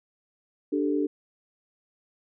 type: chord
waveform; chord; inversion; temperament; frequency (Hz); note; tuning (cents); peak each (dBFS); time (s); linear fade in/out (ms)
sine; D suspended fourth; none; just; 293.7 / 391.6 / 440.5; D4 / G4 / A4; 0 / -2 / +2; -25 / -29 / -30; 0.72-1.07; 10
effects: none